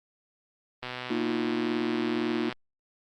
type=click train; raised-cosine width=0.3 ms; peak=-19 dBFS; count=213; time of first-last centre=0.83-2.526 s; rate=125 Hz
type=chord; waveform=triangle; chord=Bb suspended fourth; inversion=none; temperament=equal with one note detuned; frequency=233.1 / 311.1 / 353.1 Hz; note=Bb3 / Eb4 / F4; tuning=0 / 0 / +19 cents; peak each=-29 dBFS; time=1.1-2.5 s; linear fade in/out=5 ms
effects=Opus 32 kbps